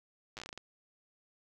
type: slowing click train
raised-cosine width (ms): 0.2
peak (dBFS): -26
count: 10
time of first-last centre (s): 0.37-0.576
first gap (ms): 8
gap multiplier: 1.25
effects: none